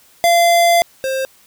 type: tone pair in turn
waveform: square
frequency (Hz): 687 / 529.8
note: F5 / C5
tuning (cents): -29 / +22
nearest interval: major third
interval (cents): 449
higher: first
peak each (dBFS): -10 / -18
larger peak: first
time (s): 0.24-0.82 / 1.04-1.25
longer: first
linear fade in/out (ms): 0
effects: white hiss -50 dBFS RMS until 1.46 s